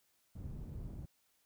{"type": "low-pass noise", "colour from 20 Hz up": "white", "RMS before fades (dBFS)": -45, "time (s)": [0.35, 1.06], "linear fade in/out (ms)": 10, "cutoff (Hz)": 110, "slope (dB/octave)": 12, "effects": ["white hiss -75 dBFS RMS until 1.45 s"]}